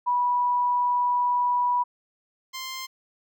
sine / 10% pulse tone pair in turn, 979 / 1049.8 Hz, B5 / C6, -15 / +5 cents, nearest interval minor second, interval 120 cents, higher second, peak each -20 / -24 dBFS, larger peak first, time 0.06-1.84 / 2.53-2.87 s, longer first, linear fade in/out 20 ms, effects none

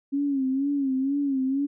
sine tone with vibrato, 273.4 Hz, C#4, 24 cents flat, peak -22 dBFS, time 0.12-1.67 s, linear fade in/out 20 ms, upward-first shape sine, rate 2.1 Hz, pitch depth 81 cents each way, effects none

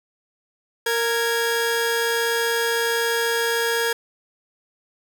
sawtooth tone pair together, 463.8 / 1654 Hz, A#4 / G#6, -9 / -8 cents, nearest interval octave + minor seventh, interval 2201 cents, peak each -18 / -20 dBFS, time 0.86-3.93 s, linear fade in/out 5 ms, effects none

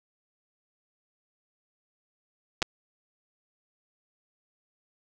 clicks, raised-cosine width 0.2 ms, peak -8 dBFS, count 2, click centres 2.62 / 2.626 s, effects none

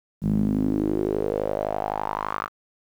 sawtooth tone with band-pass filter sweep, 51.8 Hz, G#1, 4 cents flat, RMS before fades -25 dBFS, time 0.21-2.49 s, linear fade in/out 50 ms, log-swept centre 180 to 1300 Hz, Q 4.8, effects 9-bit

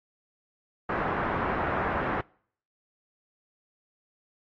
white low-pass noise, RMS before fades -29 dBFS, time 0.89-2.21 s, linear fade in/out 5 ms, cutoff 1500 Hz, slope 24 dB/octave, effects noise-tail reverb RT60 0.6 s tail -26 dB re dry + AAC 32 kbps

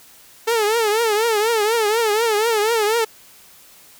sawtooth tone with vibrato, 440 Hz, A4, in tune, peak -12 dBFS, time 0.47-3.05 s, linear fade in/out 10 ms, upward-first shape triangle, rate 4.1 Hz, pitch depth 140 cents each way, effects white hiss -47 dBFS RMS until 3.99 s

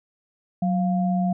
sine tone pair together, 185 / 699 Hz, F#3 / F5, 0 / +1 cents, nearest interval octave + major seventh, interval 2301 cents, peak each -20 / -27 dBFS, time 0.62-1.33 s, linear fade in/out 5 ms, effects none

